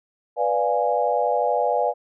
sine chord, B diminished seventh, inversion none, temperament equal, 493.9 / 587.3 / 698.5 / 830.6 Hz, B4 / D5 / F5 / Ab5, 0 / 0 / 0 / 0 cents, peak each -24 dBFS, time 0.36-1.94 s, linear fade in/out 50 ms, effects none

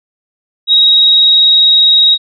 sine tone with vibrato, 3795 Hz, A#7, 30 cents sharp, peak -4 dBFS, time 0.67-2.18 s, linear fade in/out 50 ms, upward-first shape sine, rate 20 Hz, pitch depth 20 cents each way, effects none

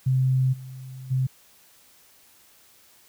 sine tone with level steps, 130.3 Hz, C3, 7 cents flat, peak -18 / -36 / -20 dBFS, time 0.06-1.27 s, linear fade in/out 10 ms, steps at 0.52 / 1.1 s, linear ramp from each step 20 ms, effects white hiss -56 dBFS RMS until 3.08 s

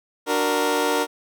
20% pulse chord, D augmented, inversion none, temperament equal with one note detuned, 295.5 / 370 / 466.2 Hz, D4 / F#4 / A#4, +11 / 0 / 0 cents, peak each -20 / -22 / -17 dBFS, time 0.26-1.07 s, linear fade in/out 50 ms, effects none

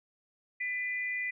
sine tone pair together, 2000 / 2401 Hz, B6 / D7, +21 / +38 cents, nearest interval minor third, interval 317 cents, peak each -32 / -38 dBFS, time 0.6-1.31 s, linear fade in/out 10 ms, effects none

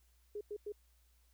sine tone bursts, 415.3 Hz, G#4, in tune, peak -39 dBFS, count 3, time 0.35-0.722 s, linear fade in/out 5 ms, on 60 ms, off 96 ms, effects added 60 Hz sine -67 dBFS peak until 1.33 s + white hiss -75 dBFS RMS until 1.33 s

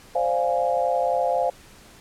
sine chord, D half-diminished seventh, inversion third, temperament equal, 523.3 / 587.3 / 698.5 / 830.6 Hz, C5 / D5 / F5 / Ab5, 0 / 0 / 0 / 0 cents, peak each -24 / -28 / -23 / -28 dBFS, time 0.15-1.5 s, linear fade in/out 5 ms, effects pink hiss -49 dBFS RMS until 2 s + low-pass 12000 Hz 12 dB/octave

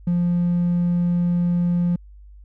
triangle tone, 174.61 Hz, F3, in tune, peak -14 dBFS, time 0.07-1.96 s, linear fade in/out 5 ms, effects tanh soft clip ceiling -12 dBFS + added 50 Hz sine -41 dBFS peak until 2.44 s

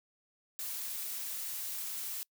blue noise, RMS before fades -39 dBFS, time 0.59-2.23 s, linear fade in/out 0 ms, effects noise-tail reverb RT60 0.1 s tail -26 dB re dry

